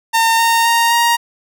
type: tone with pitch steps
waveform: sawtooth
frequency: 910 / 919.5 / 929.1 / 938.8 Hz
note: A#5 / A#5 / A#5 / A#5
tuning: -42 / -24 / -6 / +12 cents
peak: -7 dBFS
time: 0.13-1.17 s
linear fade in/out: 20 ms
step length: 260 ms
effects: none